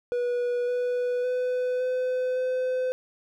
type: tone with pitch steps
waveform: triangle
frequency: 487 / 492.8 / 501 / 507 / 510 Hz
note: B4 / B4 / B4 / B4 / C5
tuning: -24 / -4 / +25 / +45 / -44 cents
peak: -22 dBFS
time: 0.12-2.92 s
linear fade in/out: 0 ms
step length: 560 ms
effects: none